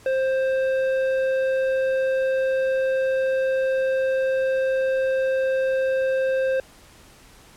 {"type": "tone with tanh clipping", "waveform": "triangle", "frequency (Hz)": 527, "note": "C5", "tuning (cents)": 12, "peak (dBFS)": -21, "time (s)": [0.06, 6.6], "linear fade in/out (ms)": 2, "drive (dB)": 14, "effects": ["pink hiss -50 dBFS RMS until 7.56 s", "low-pass 12000 Hz 12 dB/octave"]}